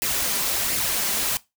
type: noise with flanger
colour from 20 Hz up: white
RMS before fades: -24 dBFS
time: 0.02-1.37 s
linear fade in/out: 0 ms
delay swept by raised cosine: 0.4 to 5.1 ms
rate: 1.4 Hz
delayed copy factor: +0.5
effects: noise-tail reverb RT60 0.2 s tail -19 dB re dry